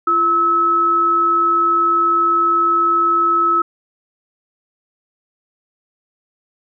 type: tone pair together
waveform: sine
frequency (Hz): 341.5 / 1296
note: F4 / E6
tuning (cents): -39 / -30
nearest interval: octave + major seventh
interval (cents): 2309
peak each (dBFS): -23 / -12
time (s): 0.07-3.62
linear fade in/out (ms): 5
effects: none